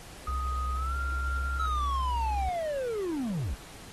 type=tone with pitch glide; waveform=sine; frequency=1248 to 1384.7 Hz; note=D#6 to F6; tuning=+5 to -15 cents; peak=-33 dBFS; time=0.27-1.66 s; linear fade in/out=2 ms; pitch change=+180 cents; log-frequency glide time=0.74-0.96 s
type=tone with vibrato; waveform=sine; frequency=65.41 Hz; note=C2; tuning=in tune; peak=-29 dBFS; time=0.28-2.49 s; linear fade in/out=0 ms; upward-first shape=sine; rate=1.9 Hz; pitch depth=12 cents each way
type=linear sweep; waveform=triangle; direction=down; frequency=1318.5 to 43.04 Hz; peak=-27 dBFS; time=1.59-3.55 s; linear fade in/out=10 ms
effects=pink hiss -48 dBFS RMS until 3.92 s + AAC 32 kbps